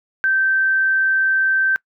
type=tone; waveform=sine; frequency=1555 Hz; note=G6; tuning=14 cents flat; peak=-14 dBFS; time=0.24-1.76 s; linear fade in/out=0 ms; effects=noise-tail reverb RT60 0.1 s tail -24 dB re dry